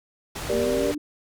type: low-pass noise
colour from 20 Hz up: pink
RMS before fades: -33 dBFS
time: 0.35-0.95 s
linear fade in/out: 10 ms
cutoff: 11000 Hz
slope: 12 dB/octave
type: chord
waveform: sine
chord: G minor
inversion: none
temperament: just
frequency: 392 / 470.4 / 588 Hz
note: G4 / Bb4 / D5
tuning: 0 / +16 / +2 cents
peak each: -26 dBFS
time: 0.49-0.92 s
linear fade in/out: 10 ms
type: linear sweep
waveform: sine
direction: up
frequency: 226.4 to 301.3 Hz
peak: -28 dBFS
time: 0.53-0.98 s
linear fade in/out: 5 ms
effects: none